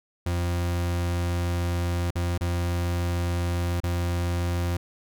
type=tone with dropouts; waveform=40% pulse; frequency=87.1 Hz; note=F2; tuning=4 cents flat; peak=-23 dBFS; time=0.26-4.77 s; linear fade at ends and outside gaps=5 ms; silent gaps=2.107-2.155 / 2.378-2.409 / 3.803-3.835 s; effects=none